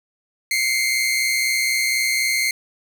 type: tone pair together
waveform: sawtooth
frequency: 2093 / 2217 Hz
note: C7 / C#7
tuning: 0 / 0 cents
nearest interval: minor second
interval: 100 cents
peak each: -16 / -20 dBFS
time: 0.51-2.51 s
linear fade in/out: 2 ms
effects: none